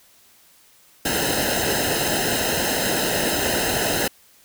pink noise with comb filter, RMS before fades -22 dBFS, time 1.05-4.08 s, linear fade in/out 5 ms, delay 0.87 ms, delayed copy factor -0.9, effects white hiss -54 dBFS RMS until 4.44 s

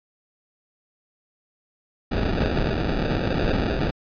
pink noise with sample-and-hold, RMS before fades -23 dBFS, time 2.11-3.91 s, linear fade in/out 10 ms, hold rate 1050 Hz, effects resampled to 11025 Hz

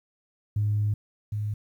sine tone pair in turn, 104.7 / 105.17 Hz, G#2 / G#2, +15 / +22 cents, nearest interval unison, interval 7 cents, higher second, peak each -21 / -26 dBFS, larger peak first, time 0.56-0.94 / 1.32-1.54 s, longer first, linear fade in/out 5 ms, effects tanh soft clip ceiling -17 dBFS + 10-bit

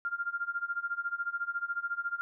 sine tone with tremolo, 1396.9 Hz, F6, in tune, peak -28 dBFS, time 0.05-2.21 s, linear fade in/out 0 ms, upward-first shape sine, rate 14 Hz, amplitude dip 90%, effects none

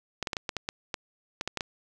clicks, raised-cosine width 0.2 ms, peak -13 dBFS, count 12, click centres 0.227 / 0.272 / 0.332 / 0.368 / 0.492 / 0.567 / 0.689 / 0.942 / 1.411 / 1.476 / 1.573 / 1.608 s, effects none

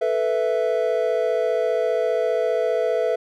triangle chord, A suspended second, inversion none, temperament just, 440 / 495 / 660 Hz, A4 / B4 / E5, 0 / +4 / +2 cents, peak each -22 / -21 / -21 dBFS, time 0.01-3.16 s, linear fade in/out 10 ms, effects none

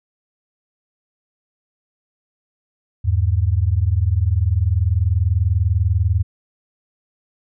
sine tone pair together, 81.13 / 101.3 Hz, E2 / G#2, -27 / -43 cents, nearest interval major third, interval 384 cents, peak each -17 dBFS, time 3.04-6.23 s, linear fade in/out 20 ms, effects none

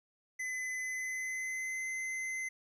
square tone with pitch glide, 2022 to 2056 Hz, B6 to C7, +40 to -31 cents, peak -36 dBFS, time 0.39-2.49 s, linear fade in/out 10 ms, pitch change +29 cents, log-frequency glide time 0.77-1.88 s, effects low-pass 10000 Hz 12 dB/octave + 13-bit

